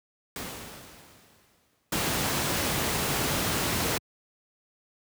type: noise with exponential decay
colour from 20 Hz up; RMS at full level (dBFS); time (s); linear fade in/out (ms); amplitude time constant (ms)
pink; -34; 0.36-1.93; 2; 340
type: noise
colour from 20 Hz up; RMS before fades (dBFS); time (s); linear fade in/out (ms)
pink; -27; 1.92-3.98; 5
effects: high-pass 80 Hz 12 dB/octave